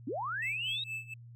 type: linear sweep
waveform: sine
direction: up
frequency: 219.1 to 3855 Hz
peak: -33 dBFS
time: 0.07-0.84 s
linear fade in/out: 5 ms
type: tone with tremolo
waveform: triangle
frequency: 2628 Hz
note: E7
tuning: 6 cents flat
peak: -33 dBFS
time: 0.42-1.14 s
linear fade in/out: 5 ms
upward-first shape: sine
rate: 4.3 Hz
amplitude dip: 90%
effects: added 118 Hz sine -48 dBFS peak until 1.35 s